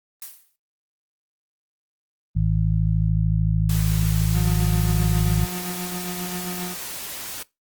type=noise with exponential decay; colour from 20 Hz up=blue; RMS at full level=-32 dBFS; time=0.22-0.56 s; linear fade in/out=1 ms; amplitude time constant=72 ms
type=harmonic tone; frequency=53.5 Hz; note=A1; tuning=48 cents flat; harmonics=1 / 2 / 3; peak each=-22 / -22 / -22 dBFS; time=2.35-5.46 s; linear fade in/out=20 ms
type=noise; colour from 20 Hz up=white; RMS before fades=-33 dBFS; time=3.69-7.43 s; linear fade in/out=5 ms
type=tone with tremolo; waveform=35% pulse; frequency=179.3 Hz; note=F3; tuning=46 cents sharp; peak=-25 dBFS; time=4.33-6.76 s; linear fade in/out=50 ms; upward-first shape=sine; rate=7.5 Hz; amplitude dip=40%
effects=noise-tail reverb RT60 0.2 s tail -20 dB re dry + Opus 32 kbps